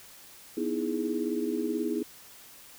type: chord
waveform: sine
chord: E major seventh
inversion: second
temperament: equal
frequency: 246.9 / 311.1 / 329.6 / 415.3 Hz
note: B3 / D#4 / E4 / G#4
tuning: 0 / 0 / 0 / 0 cents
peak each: -33 dBFS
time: 0.57-2.03 s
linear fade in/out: 5 ms
effects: white hiss -51 dBFS RMS until 2.78 s